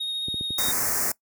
triangle tone with vibrato, 3729 Hz, A#7, in tune, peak -25 dBFS, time 0-0.72 s, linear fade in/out 10 ms, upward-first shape triangle, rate 14 Hz, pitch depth 11 cents each way
clicks, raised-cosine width 3 ms, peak -22 dBFS, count 5, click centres 0.284 / 0.343 / 0.41 / 0.506 / 0.685 s
white band-stop noise, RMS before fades -25 dBFS, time 0.58-1.12 s, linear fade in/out 5 ms, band 2100 to 5200 Hz, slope 48 dB/octave
effects noise-tail reverb RT60 0.1 s tail -21 dB re dry + high-pass 60 Hz 12 dB/octave

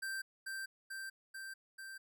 square tone with echo, 1568 Hz, G6, in tune, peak -39 dBFS, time 0.02-0.22 s, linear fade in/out 10 ms, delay 440 ms, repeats 4, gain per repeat -2 dB, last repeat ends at 1.98 s, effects none

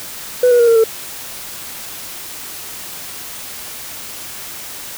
sine tone with pitch steps, 496.5 / 483.8 / 471.3 / 459.3 / 447.5 Hz, B4 / B4 / A#4 / A#4 / A4, +9 / -36 / +19 / -26 / +29 cents, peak -5 dBFS, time 0.43-0.84 s, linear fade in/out 5 ms, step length 82 ms, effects tanh soft clip ceiling -6 dBFS + white hiss -30 dBFS RMS until 4.97 s

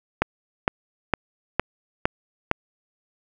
click train, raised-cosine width 0.5 ms, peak -3 dBFS, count 6, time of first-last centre 0.22-2.514 s, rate 2.18 Hz, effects none

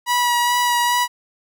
sawtooth tone with vibrato, 969 Hz, B5, 33 cents flat, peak -12 dBFS, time 0.06-1.08 s, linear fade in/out 50 ms, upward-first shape sine, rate 2.4 Hz, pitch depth 15 cents each way, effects none

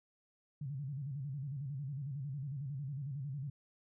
sine tone with vibrato, 138.59 Hz, C#3, in tune, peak -38 dBFS, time 0.61-3.5 s, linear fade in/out 5 ms, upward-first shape square, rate 11 Hz, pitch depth 110 cents each way, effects none

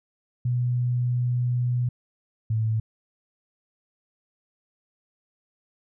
sine tone pair in turn, 123 / 110.73 Hz, B2 / A2, -7 / +11 cents, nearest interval major second, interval 182 cents, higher first, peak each -21 dBFS, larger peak neither, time 0.45-1.89 / 2.5-2.8 s, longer first, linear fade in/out 5 ms, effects none

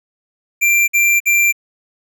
square tone bursts, 2365 Hz, D7, 12 cents sharp, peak -11 dBFS, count 3, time 0.61-1.526 s, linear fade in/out 20 ms, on 270 ms, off 53 ms, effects none

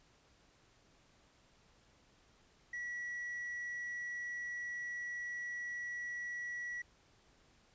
sine tone with hard clipping, 1937 Hz, B6, 34 cents flat, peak -40 dBFS, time 2.73-6.82 s, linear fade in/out 5 ms, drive 2 dB, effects pink hiss -68 dBFS RMS until 7.74 s + resampled to 16000 Hz

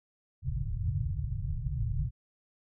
white low-pass noise, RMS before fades -32 dBFS, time 0.42-2.11 s, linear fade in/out 50 ms, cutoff 150 Hz, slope 96 dB/octave, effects none

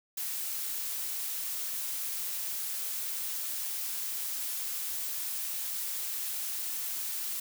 blue noise, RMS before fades -35 dBFS, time 0.17-7.4 s, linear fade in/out 5 ms, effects none

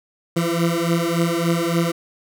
20% pulse beating tone pair, 167 / 170.5 Hz, E3 / F3, +23 / -41 cents, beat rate 3.5 Hz, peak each -16 dBFS, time 0.36-1.92 s, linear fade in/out 10 ms, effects none

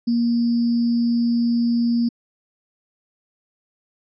sine tone with sample-and-hold, 235.7 Hz, A#3, 19 cents sharp, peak -16 dBFS, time 0.07-2.09 s, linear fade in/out 10 ms, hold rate 4900 Hz, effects resampled to 16000 Hz

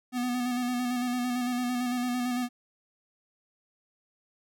square tone with vibrato, 246.9 Hz, B3, in tune, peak -28 dBFS, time 0.12-2.49 s, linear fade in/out 50 ms, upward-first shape square, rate 8.9 Hz, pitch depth 25 cents each way, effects none

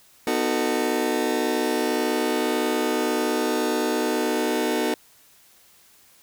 30% pulse chord, B dominant seventh, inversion none, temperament just, 246.9 / 308.7 / 370.4 / 444.5 Hz, B3 / D#4 / F#4 / A4, 0 / -14 / +2 / +18 cents, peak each -25 / -24 / -25 / -24 dBFS, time 0.27-4.94 s, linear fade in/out 2 ms, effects white hiss -55 dBFS RMS until 6.22 s

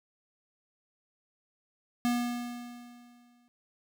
square tone with exponential decay, 241.5 Hz, B3, 39 cents flat, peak -25 dBFS, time 2.05-3.48 s, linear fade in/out 0 ms, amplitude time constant 310 ms, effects none

